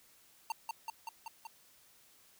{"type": "tone with echo", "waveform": "square", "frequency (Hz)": 910, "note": "A#5", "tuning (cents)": -42, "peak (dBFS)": -34, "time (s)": [0.5, 0.52], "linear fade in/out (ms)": 2, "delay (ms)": 190, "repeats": 5, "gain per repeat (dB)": -2, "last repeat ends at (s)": 1.47, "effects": ["white hiss -64 dBFS RMS until 2.39 s"]}